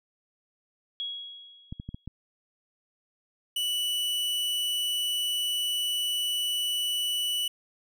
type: tone with exponential decay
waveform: sine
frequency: 3322 Hz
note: G#7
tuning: in tune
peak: -29 dBFS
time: 1-2.06 s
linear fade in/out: 0 ms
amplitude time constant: 230 ms
type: clicks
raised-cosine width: 5 ms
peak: -24 dBFS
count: 5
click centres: 1.725 / 1.799 / 1.89 / 1.945 / 2.076 s
type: tone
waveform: 45% pulse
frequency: 2960 Hz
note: F#7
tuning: in tune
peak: -26 dBFS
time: 3.56-7.48 s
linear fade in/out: 5 ms
effects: none